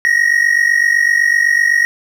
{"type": "tone pair together", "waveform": "triangle", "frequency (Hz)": [1861.1, 1909], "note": ["A#6", "A#6"], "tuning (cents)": [-3, 41], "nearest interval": "unison", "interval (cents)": 44, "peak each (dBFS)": -11, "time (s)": [0.05, 1.85], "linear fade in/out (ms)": 0, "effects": []}